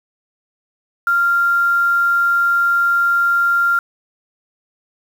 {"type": "tone with quantisation", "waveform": "sine", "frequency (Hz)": 1390, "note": "F6", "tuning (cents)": -9, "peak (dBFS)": -12, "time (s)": [1.07, 3.79], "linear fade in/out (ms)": 2, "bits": 6, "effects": []}